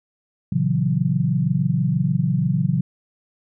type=chord; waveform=sine; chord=F# dominant seventh; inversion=first; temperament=equal; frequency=116.54 / 138.59 / 164.81 / 185 Hz; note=A#2 / C#3 / E3 / F#3; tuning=0 / 0 / 0 / 0 cents; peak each=-26 / -21 / -22 / -23 dBFS; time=0.52-2.81 s; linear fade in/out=5 ms; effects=none